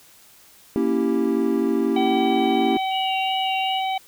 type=chord; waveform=triangle; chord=A# diminished seventh; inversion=none; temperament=equal; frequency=233.1 / 277.2 / 329.6 / 392 Hz; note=A#3 / C#4 / E4 / G4; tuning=0 / 0 / 0 / 0 cents; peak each=-22 dBFS; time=0.76-2.77 s; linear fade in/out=0 ms
type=harmonic tone; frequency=763 Hz; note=G5; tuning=47 cents flat; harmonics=1 / 3 / 4 / 5; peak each=-22 / -32 / -34 / -36 dBFS; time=1.96-3.98 s; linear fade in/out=5 ms
type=tone with vibrato; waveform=sine; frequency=2841 Hz; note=F7; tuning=29 cents sharp; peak=-26 dBFS; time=2.9-3.82 s; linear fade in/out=50 ms; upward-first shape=sine; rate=2.6 Hz; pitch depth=41 cents each way
effects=white hiss -51 dBFS RMS until 4.07 s